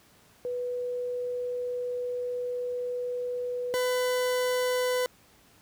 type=tone pair in turn; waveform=sine / 40% pulse; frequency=492.6 / 500.9 Hz; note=B4 / B4; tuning=-5 / +24 cents; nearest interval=unison; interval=29 cents; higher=second; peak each=-29 / -24 dBFS; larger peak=second; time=0.45-3.74 / 3.74-5.06 s; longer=first; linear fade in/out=0 ms; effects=pink hiss -59 dBFS RMS until 5.61 s + high-pass 60 Hz 12 dB/octave